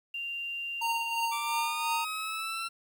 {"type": "tone", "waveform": "sine", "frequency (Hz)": 2781, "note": "F7", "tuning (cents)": -8, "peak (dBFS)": -33, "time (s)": [0.14, 1.28], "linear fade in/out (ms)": 5}
{"type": "tone with tremolo", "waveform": "square", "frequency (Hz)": 921, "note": "A#5", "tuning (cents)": -21, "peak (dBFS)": -28, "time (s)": [0.81, 2.05], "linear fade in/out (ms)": 10, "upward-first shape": "triangle", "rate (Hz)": 2.9, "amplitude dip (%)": 65}
{"type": "exponential sweep", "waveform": "20% pulse", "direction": "up", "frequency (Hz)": [1166, 1354], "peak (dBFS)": -28, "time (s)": [1.31, 2.69], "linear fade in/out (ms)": 20}
{"effects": ["10-bit"]}